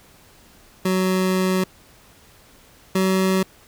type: tone pair in turn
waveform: 25% pulse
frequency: 186.4 / 188.89 Hz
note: F#3 / F#3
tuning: +13 / +36 cents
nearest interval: unison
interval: 23 cents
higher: second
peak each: -14 / -13 dBFS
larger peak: second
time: 0.85-1.64 / 2.95-3.43 s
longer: first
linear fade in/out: 5 ms
effects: pink hiss -51 dBFS RMS until 3.67 s